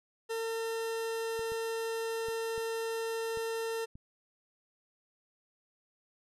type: tone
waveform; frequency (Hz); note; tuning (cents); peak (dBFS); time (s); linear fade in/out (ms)
40% pulse; 453.1; A#4; -49; -32; 0.29-3.86; 20
type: clicks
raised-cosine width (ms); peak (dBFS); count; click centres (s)
5; -37; 6; 1.393 / 1.52 / 2.285 / 2.579 / 3.373 / 3.955
effects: resampled to 32000 Hz